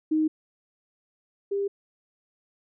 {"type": "tone pair in turn", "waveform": "sine", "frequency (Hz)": [311.8, 399.2], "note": ["D#4", "G4"], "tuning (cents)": [4, 32], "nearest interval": "major third", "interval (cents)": 428, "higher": "second", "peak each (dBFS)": [-20, -24], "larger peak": "first", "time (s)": [[0.11, 0.28], [1.51, 1.68]], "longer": "neither", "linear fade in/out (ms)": 10, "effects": []}